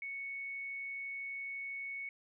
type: tone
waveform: sine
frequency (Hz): 2217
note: C#7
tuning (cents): 0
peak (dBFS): -39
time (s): 0.02-2.09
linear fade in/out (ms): 2
effects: none